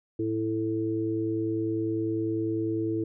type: harmonic tone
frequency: 110 Hz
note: A2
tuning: in tune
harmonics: 1 / 3 / 4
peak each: -34 / -27 / -33 dBFS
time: 0.19-3.04 s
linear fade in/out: 5 ms
effects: none